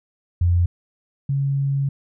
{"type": "tone pair in turn", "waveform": "sine", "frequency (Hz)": [87.31, 138.6], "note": ["F2", "C#3"], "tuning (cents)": [0, 0], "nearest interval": "minor sixth", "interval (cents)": 800, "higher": "second", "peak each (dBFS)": [-14, -18], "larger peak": "first", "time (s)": [[0.41, 0.66], [1.29, 1.89]], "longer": "second", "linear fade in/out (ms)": 5, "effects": []}